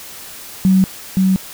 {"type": "tone with echo", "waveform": "sine", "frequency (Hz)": 189.1, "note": "F#3", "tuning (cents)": 38, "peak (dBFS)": -8, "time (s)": [0.65, 0.84], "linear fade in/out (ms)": 0, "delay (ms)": 520, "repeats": 1, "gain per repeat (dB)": -2, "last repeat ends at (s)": 1.36, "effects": ["white hiss -34 dBFS RMS until 1.53 s"]}